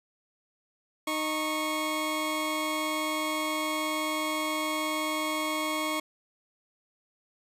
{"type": "tone pair together", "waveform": "20% pulse", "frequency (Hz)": [309, 1101], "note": ["D#4", "C#6"], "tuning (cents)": [-12, -12], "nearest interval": "octave + minor seventh", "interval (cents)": 2200, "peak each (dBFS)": -26, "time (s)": [1.07, 6], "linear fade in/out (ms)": 5, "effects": ["resampled to 32000 Hz", "10-bit"]}